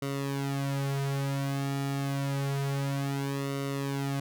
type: tone with flanger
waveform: sawtooth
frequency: 138.59 Hz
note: C#3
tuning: in tune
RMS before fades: -31 dBFS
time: 0.02-4.2 s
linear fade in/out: 5 ms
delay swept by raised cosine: 1.2 to 5.3 ms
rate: 0.28 Hz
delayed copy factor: -0.8
effects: none